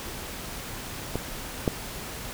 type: clicks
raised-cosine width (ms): 2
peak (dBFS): -14 / -8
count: 2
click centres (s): 1.156 / 1.678
effects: pink hiss -37 dBFS RMS until 2.33 s